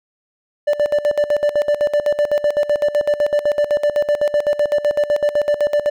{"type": "tone with tremolo", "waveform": "triangle", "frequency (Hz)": 588, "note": "D5", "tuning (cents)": 2, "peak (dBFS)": -10, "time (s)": [0.67, 5.9], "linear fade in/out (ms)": 10, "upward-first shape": "square", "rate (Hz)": 7.9, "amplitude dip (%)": 80, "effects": []}